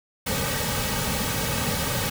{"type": "noise with comb filter", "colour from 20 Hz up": "pink", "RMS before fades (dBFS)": -26, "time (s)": [0.26, 2.1], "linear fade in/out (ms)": 10, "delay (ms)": 2.9, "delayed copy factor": -0.75, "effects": []}